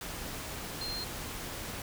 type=tone in noise; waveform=sine; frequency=4186 Hz; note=C8; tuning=in tune; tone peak=-36 dBFS; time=0.81-1.04 s; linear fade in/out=2 ms; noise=pink; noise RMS=-40 dBFS; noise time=0.01-1.82 s; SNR=+1 dB; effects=none